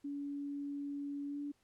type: tone with pitch glide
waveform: sine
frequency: 284.5 to 288.3 Hz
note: C#4 to D4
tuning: +45 to -32 cents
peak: -38 dBFS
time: 0.04-1.52 s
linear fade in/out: 10 ms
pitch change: +23 cents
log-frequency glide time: 1.27-1.4 s
effects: pink hiss -75 dBFS RMS until 1.63 s + low-pass 11000 Hz 12 dB/octave